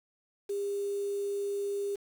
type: tone with quantisation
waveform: sine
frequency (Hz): 402.5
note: G4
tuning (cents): +46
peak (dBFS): -30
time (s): 0.49-1.96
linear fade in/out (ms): 10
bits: 8
effects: none